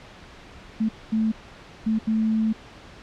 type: tone bursts at uneven times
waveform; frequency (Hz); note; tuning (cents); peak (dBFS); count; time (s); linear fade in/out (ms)
sine; 220; A3; 0; -19; 4; 0.8-0.89 / 1.12-1.32 / 1.86-1.99 / 2.07-2.53; 10
effects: pink hiss -45 dBFS RMS until 3.02 s + low-pass 4000 Hz 12 dB/octave